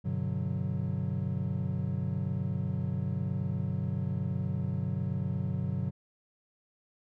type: chord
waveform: triangle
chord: G major seventh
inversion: none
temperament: equal with one note detuned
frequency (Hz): 98 / 125.77 / 146.83 / 185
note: G2 / B2 / D3 / F#3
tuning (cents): 0 / +32 / 0 / 0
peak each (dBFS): -33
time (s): 0.04-5.91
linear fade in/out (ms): 20
effects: none